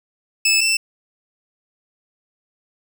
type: tone pair in turn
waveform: 20% pulse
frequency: 2617 / 2666 Hz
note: E7 / E7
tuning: -13 / +19 cents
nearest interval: unison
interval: 32 cents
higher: second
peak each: -9 / -11 dBFS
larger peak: first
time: 0.45-0.61 / 0.61-0.77 s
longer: neither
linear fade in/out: 5 ms
effects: none